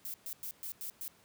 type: noise bursts at uneven times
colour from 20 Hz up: violet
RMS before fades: -41 dBFS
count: 6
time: 0.05-0.14 / 0.26-0.33 / 0.43-0.51 / 0.63-0.72 / 0.81-0.9 / 1.01-1.08 s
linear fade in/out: 0 ms
effects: pink hiss -64 dBFS RMS until 1.24 s + high-pass 100 Hz 12 dB/octave